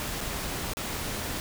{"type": "noise with dropouts", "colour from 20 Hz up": "pink", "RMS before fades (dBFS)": -33, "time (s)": [0, 1.4], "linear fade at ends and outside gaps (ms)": 0, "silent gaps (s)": [[0.207, 0.211], [0.735, 0.77]], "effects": []}